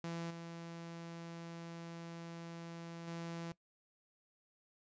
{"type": "tone with level steps", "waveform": "sawtooth", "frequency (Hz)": 168, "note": "E3", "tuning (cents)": 33, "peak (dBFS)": [-36, -42, -38], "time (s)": [0.04, 3.52], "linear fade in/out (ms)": 2, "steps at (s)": [0.3, 3.07], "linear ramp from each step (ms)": 10, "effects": ["noise-tail reverb RT60 0.1 s tail -19 dB re dry", "resampled to 16000 Hz"]}